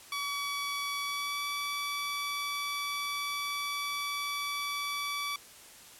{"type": "tone with pitch glide", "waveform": "15% pulse", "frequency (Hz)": [1138, 1149.2], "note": ["C#6", "D6"], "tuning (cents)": [45, -38], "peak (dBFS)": -26, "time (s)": [0.12, 5.36], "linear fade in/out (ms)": 2, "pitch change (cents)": 17, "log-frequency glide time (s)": [1.02, 1.41], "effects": ["white hiss -52 dBFS RMS until 5.99 s", "low-pass 12000 Hz 12 dB/octave"]}